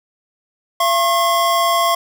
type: tone pair together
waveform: square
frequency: 681 / 1080.2 Hz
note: F5 / C#6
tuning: -44 / -45 cents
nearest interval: minor sixth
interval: 799 cents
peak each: -18 / -16 dBFS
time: 0.8-1.95 s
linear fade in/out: 5 ms
effects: none